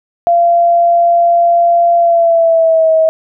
sine tone with pitch glide, 687 to 641 Hz, F5 to E5, -29 to -49 cents, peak -6 dBFS, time 0.27-3.09 s, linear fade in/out 0 ms, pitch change -120 cents, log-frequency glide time 1.97-2.91 s, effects none

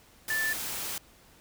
sine tone in noise, 1760 Hz, A6, in tune, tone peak -27 dBFS, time 0.3-0.53 s, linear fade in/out 2 ms, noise white, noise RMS -35 dBFS, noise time 0.28-0.98 s, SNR +5 dB, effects pink hiss -58 dBFS RMS until 1.4 s

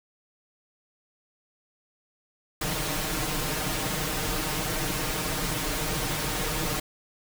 pink noise with comb filter, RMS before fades -29 dBFS, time 2.61-6.8 s, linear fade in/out 5 ms, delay 6.5 ms, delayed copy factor +0.8, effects none

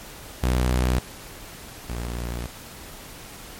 sawtooth tone pair in turn, 62.4 / 59.07 Hz, B1 / A#1, +19 / +24 cents, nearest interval minor second, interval 95 cents, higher first, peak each -15 / -24 dBFS, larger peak first, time 0.43-0.99 / 1.89-2.47 s, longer second, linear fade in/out 5 ms, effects pink hiss -41 dBFS RMS until 3.59 s + MP3 64 kbps

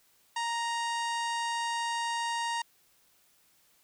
harmonic tone with a mistuned harmonic, 932.3 Hz, A#5, in tune, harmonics 1 / 2 / 3 / 4 / 5 / 6 / 7 / 8 / 9 / 10, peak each -31 / -37 / -41 / -43 / -45 / -47 / -48 / -49 / -50 / -51 dBFS, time 0.36-2.62 s, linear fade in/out 5 ms, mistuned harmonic 3, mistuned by +16 cents, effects white hiss -66 dBFS RMS until 3.83 s

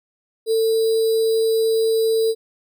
sine tone with sample-and-hold, 447.8 Hz, A4, 30 cents sharp, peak -15 dBFS, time 0.46-2.35 s, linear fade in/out 50 ms, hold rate 4410 Hz, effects none

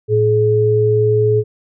sine tone pair together, 112.57 / 424.3 Hz, A2 / G#4, +40 / +37 cents, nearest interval octave + major seventh, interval 2297 cents, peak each -15 / -12 dBFS, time 0.08-1.44 s, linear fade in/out 50 ms, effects none

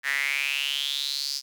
sawtooth tone with high-pass filter sweep, 140 Hz, C#3, 18 cents sharp, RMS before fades -28 dBFS, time 0.03-1.42 s, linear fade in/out 50 ms, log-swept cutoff 1800 to 5100 Hz, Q 7.2, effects none

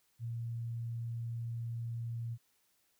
sine tone, 116.54 Hz, A#2, in tune, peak -36 dBFS, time 0.19-2.38 s, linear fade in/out 50 ms, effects white hiss -74 dBFS RMS until 2.99 s

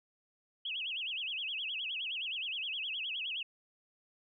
sine tone with vibrato, 2915 Hz, F#7, 26 cents flat, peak -35 dBFS, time 0.65-3.43 s, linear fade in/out 5 ms, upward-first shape sine, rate 9.6 Hz, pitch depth 250 cents each way, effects none

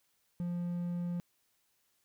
triangle tone, 174.61 Hz, F3, in tune, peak -31 dBFS, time 0.4-1.2 s, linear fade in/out 0 ms, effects white hiss -75 dBFS RMS until 2.04 s

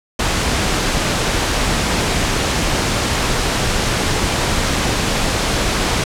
pink noise, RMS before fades -17 dBFS, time 0.19-6.04 s, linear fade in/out 5 ms, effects low-pass 8000 Hz 12 dB/octave

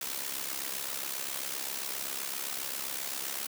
white noise with amplitude modulation, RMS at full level -33 dBFS, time 0.01-3.47 s, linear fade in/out 5 ms, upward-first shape sine, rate 67.6 Hz, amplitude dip 70%, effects high-pass 200 Hz 12 dB/octave

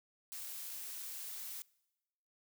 blue noise, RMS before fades -45 dBFS, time 0.32-1.62 s, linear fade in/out 0 ms, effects noise-tail reverb RT60 1.0 s tail -24 dB re dry

